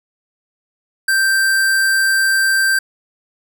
square tone, 1568 Hz, G6, in tune, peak -13 dBFS, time 1.08-2.79 s, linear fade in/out 5 ms, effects none

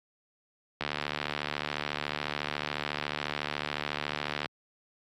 click train, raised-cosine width 0.3 ms, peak -14 dBFS, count 271, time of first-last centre 0.81-4.459 s, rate 74 Hz, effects high-pass 100 Hz 12 dB/octave + AAC 64 kbps

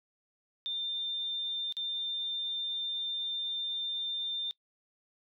sine tone with dropouts, 3596 Hz, A7, 37 cents sharp, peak -32 dBFS, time 0.66-4.51 s, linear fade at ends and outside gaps 0 ms, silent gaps 1.724-1.768 s, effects noise-tail reverb RT60 0.1 s tail -20 dB re dry

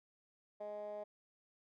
15% pulse tone with band-pass filter, 208.5 Hz, G#3, 7 cents sharp, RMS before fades -45 dBFS, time 0.6-1.04 s, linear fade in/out 10 ms, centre 630 Hz, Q 4, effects none

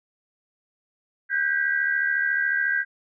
sine tone cluster, 1529 / 1603 / 1946 Hz, G6 / G6 / B6, -44 / +38 / -26 cents, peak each -28 / -22 / -29 dBFS, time 1.29-2.85 s, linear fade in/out 50 ms, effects none

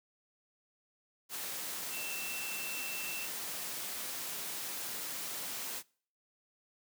sine tone in noise, 2682 Hz, E7, 29 cents sharp, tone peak -41 dBFS, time 1.9-3.28 s, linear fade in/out 50 ms, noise white, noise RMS -40 dBFS, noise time 1.29-5.83 s, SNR -4 dB, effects noise-tail reverb RT60 0.5 s tail -25 dB re dry + high-pass 150 Hz 12 dB/octave

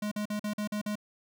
square tone bursts, 209.4 Hz, G#3, 15 cents sharp, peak -31 dBFS, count 7, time 0.02-0.955 s, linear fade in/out 5 ms, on 95 ms, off 45 ms, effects none

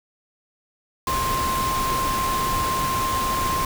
sine tone in noise, 1053 Hz, C6, 11 cents sharp, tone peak -22 dBFS, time 1.07-3.65 s, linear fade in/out 2 ms, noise pink, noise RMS -27 dBFS, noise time 1.07-3.65 s, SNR +2 dB, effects none

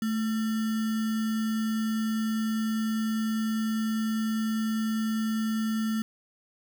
sine tone with sample-and-hold, 220 Hz, A3, in tune, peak -25 dBFS, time 0.02-6.02 s, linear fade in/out 2 ms, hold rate 1575 Hz, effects none

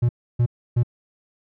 triangle tone bursts, 120 Hz, B2, 49 cents flat, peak -13 dBFS, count 3, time 0.02-0.833 s, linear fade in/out 10 ms, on 71 ms, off 300 ms, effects none

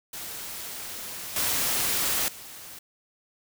white noise with level steps, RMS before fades -37 / -26 / -43 dBFS, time 0.13-2.79 s, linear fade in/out 5 ms, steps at 1.36 / 2.28 s, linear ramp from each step 2 ms, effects none

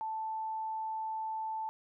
sine tone, 880 Hz, A5, in tune, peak -34 dBFS, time 0.01-1.69 s, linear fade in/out 0 ms, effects none

